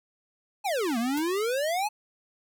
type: exponential two-way sweep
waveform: square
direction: down then up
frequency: 873 to 222.6 to 873 Hz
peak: -26 dBFS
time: 0.64-1.89 s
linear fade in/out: 20 ms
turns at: 0.98 s
type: noise with exponential decay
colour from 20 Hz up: white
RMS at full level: -33 dBFS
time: 1.17-1.25 s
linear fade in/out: 5 ms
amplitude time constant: 17 ms
effects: none